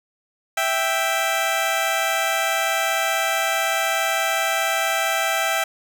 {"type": "tone pair together", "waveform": "15% pulse", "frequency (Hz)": [659.3, 784], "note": ["E5", "G5"], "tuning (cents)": [0, 0], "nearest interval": "minor third", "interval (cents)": 300, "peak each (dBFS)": -16, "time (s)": [0.57, 5.64], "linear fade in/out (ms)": 5, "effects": []}